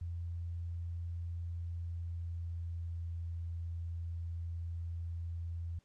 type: tone with pitch glide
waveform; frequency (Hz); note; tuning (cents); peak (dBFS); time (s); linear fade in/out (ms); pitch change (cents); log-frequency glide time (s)
sine; 85.3 to 84.37; F2 to E2; -40 to +41; -37; 0.01-5.79; 5; -19; 1.53-3.04
effects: pink hiss -74 dBFS RMS until 5.84 s + low-pass 8000 Hz 12 dB/octave